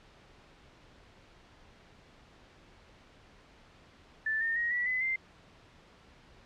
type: tone with pitch steps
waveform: sine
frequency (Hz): 1760 / 1821 / 1884.1 / 1949.5 / 2017 / 2087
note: A6 / A#6 / A#6 / B6 / B6 / C7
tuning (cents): 0 / -41 / +18 / -23 / +36 / -5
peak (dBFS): -28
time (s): 4.26-5.16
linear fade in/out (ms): 5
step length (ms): 150
effects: pink hiss -58 dBFS RMS until 6.45 s + low-pass 4000 Hz 12 dB/octave